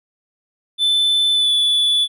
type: tone with pitch glide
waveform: triangle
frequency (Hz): 3520 to 3454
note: A7 to A7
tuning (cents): 0 to -33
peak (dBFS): -12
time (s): 0.78-2.08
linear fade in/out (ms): 50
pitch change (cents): -33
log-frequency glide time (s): 1.33-1.51
effects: none